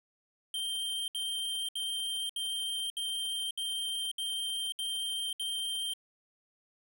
square tone bursts, 3153 Hz, G7, 9 cents sharp, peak -33 dBFS, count 9, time 0.54-5.936 s, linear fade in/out 2 ms, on 540 ms, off 67 ms, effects none

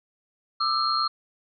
sine tone cluster, 1190 / 1319 / 4231 Hz, D6 / E6 / C8, +22 / +1 / +19 cents, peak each -26 dBFS, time 0.6-1.08 s, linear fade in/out 10 ms, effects none

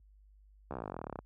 slowing click train, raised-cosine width 1 ms, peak -25 dBFS, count 23, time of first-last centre 0.71-1.189 s, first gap 14 ms, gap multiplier 1.04, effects added 50 Hz sine -53 dBFS peak until 1.25 s + high-pass 60 Hz 12 dB/octave

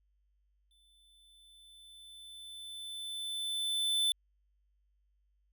square tone with exponential growth, 3520 Hz, A7, in tune, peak -27 dBFS, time 0.71-4.12 s, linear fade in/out 1 ms, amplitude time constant 740 ms, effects added 50 Hz sine -70 dBFS peak until 5.52 s

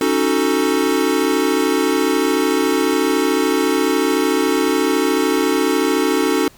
square chord, D# half-diminished seventh, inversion third, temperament equal, 277.2 / 311.1 / 370 / 440 Hz, C#4 / D#4 / F#4 / A4, 0 / 0 / 0 / 0 cents, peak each -21 dBFS, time 0.01-6.48 s, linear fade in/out 2 ms, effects pink hiss -47 dBFS RMS until 6.57 s

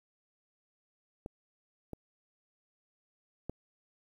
clicks, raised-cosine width 2 ms, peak -27 / -27 / -23 dBFS, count 3, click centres 1.261 / 1.933 / 3.496 s, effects 10-bit

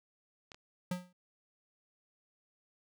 clicks, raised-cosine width 0.2 ms, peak -31 / -34 dBFS, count 2, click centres 0.518 / 0.545 s
square tone with exponential decay, 180 Hz, F#3, 47 cents flat, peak -31 dBFS, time 0.91-1.13 s, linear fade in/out 5 ms, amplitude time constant 46 ms
effects none

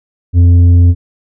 triangle tone with tanh clipping, 87.31 Hz, F2, in tune, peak -4 dBFS, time 0.33-0.95 s, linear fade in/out 50 ms, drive 10 dB, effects none

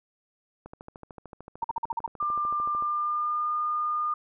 click train, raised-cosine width 1 ms, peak -28 dBFS, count 30, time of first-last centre 0.66-2.824 s, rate 13.4 Hz
sine tone bursts, 921 Hz, A#5, 21 cents flat, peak -25 dBFS, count 7, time 1.62-2.063 s, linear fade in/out 5 ms, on 23 ms, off 47 ms
sine tone with pitch glide, 1193 to 1215.3 Hz, D6 to D#6, +27 to -41 cents, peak -25 dBFS, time 2.2-4.14 s, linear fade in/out 5 ms, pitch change +32 cents, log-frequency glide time 2.76-3.54 s
effects none

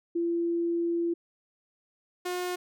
sine / sawtooth tone pair in turn, 340 / 359.5 Hz, F4 / F#4, -46 / -50 cents, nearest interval minor second, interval 96 cents, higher second, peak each -25 / -26 dBFS, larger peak first, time 0.15-1.14 / 2.25-2.56 s, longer first, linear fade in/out 10 ms, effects none

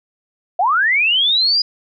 sine linear sweep, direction up, 659.3 to 4955 Hz, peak -12 dBFS, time 0.59-1.62 s, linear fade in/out 5 ms, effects none

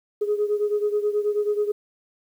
sine beating tone pair, 414.5 / 423.8 Hz, G#4 / G#4, -3 / +35 cents, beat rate 9.3 Hz, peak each -21 / -25 dBFS, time 0.21-1.72 s, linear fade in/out 10 ms, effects tanh soft clip ceiling -14 dBFS + 9-bit

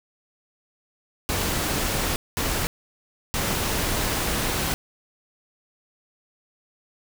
pink noise bursts at uneven times, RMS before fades -25 dBFS, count 3, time 1.29-2.16 / 2.37-2.67 / 3.34-4.74 s, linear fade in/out 0 ms, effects none

